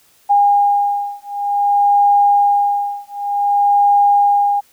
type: beating tone pair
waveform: sine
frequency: 812 / 812.54 Hz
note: G#5 / G#5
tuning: -39 / -38 cents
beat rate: 0.54 Hz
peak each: -14 dBFS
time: 0.29-4.61 s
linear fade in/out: 20 ms
effects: white hiss -53 dBFS RMS until 4.72 s